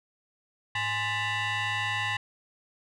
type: tone with frequency modulation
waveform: sine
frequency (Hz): 105.4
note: G#2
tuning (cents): +26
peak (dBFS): -24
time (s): 0.75-2.17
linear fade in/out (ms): 5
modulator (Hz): 936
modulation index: 3
effects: tanh soft clip ceiling -26 dBFS